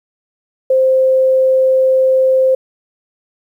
sine tone, 523 Hz, C5, 1 cent flat, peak -8 dBFS, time 0.7-2.55 s, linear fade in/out 5 ms, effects 8-bit

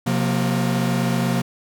45% pulse tone cluster, 130.1 / 179 / 234.3 Hz, C3 / F3 / A#3, -9 / +43 / +9 cents, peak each -23 dBFS, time 0.06-1.42 s, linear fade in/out 10 ms, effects none

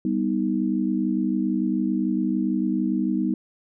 sine chord, G augmented, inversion none, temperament equal with one note detuned, 196 / 246.9 / 313.8 Hz, G3 / B3 / D#4, 0 / 0 / +15 cents, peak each -25 dBFS, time 0.05-3.34 s, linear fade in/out 2 ms, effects none

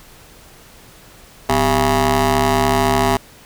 15% pulse ring-modulated tone, 143.7 Hz, D3, 37 cents flat, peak -4 dBFS, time 1.49-3.17 s, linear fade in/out 5 ms, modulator 538 Hz, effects pink hiss -44 dBFS RMS until 3.45 s

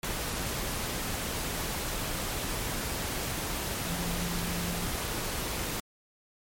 sine tone in noise, 173.2 Hz, F3, 14 cents flat, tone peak -34 dBFS, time 3.87-4.86 s, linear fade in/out 2 ms, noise pink, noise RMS -33 dBFS, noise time 0.03-5.8 s, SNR -4 dB, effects MP3 64 kbps

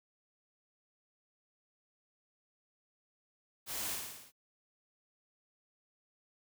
white noise with echo, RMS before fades -40 dBFS, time 3.66-3.98 s, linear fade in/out 50 ms, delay 57 ms, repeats 6, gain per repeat -3 dB, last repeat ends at 4.322 s, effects none

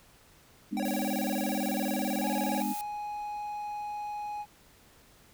sine chord, G# diminished, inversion none, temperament just, 207.7 / 249.2 / 299 Hz, G#3 / B3 / D4, 0 / +16 / +31 cents, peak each -33 / -35 / -35 dBFS, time 0.71-2.74 s, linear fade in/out 20 ms
square tone with vibrato, 655 Hz, E5, 11 cents flat, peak -34 dBFS, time 0.77-2.62 s, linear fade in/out 0 ms, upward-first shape square, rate 18 Hz, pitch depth 290 cents each way
blue noise, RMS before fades -41 dBFS, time 0.85-2.81 s, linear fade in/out 0 ms
triangle tone, 833 Hz, G#5, 5 cents sharp, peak -32 dBFS, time 2.2-4.46 s, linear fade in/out 50 ms
effects pink hiss -59 dBFS RMS until 5.33 s

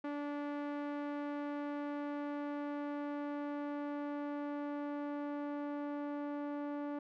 sawtooth tone with low-pass filter sweep, 290.1 Hz, D4, 21 cents flat, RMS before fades -40 dBFS, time 0.04-6.99 s, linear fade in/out 5 ms, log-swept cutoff 1700 to 1100 Hz, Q 0.76, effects none

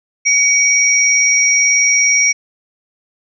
sine tone pair together, 2259 / 5680 Hz, C#7 / F8, +32 / +28 cents, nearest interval octave + major third, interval 1596 cents, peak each -12 dBFS, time 0.25-2.33 s, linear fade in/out 20 ms, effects none

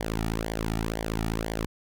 sawtooth tone with flanger, 55 Hz, A1, in tune, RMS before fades -30 dBFS, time 0-1.66 s, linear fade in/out 5 ms, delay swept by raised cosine 0.75 to 1.95 ms, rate 2 Hz, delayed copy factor -0.8, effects none

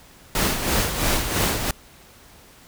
pink noise with tremolo, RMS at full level -20 dBFS, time 0.35-1.71 s, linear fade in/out 2 ms, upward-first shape sine, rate 3 Hz, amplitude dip 55%, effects pink hiss -49 dBFS RMS until 2.67 s

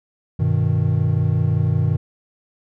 triangle chord, G augmented, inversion none, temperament equal, 98 / 123.47 / 155.56 Hz, G2 / B2 / D#3, 0 / 0 / 0 cents, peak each -18 dBFS, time 0.39-1.97 s, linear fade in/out 10 ms, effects none

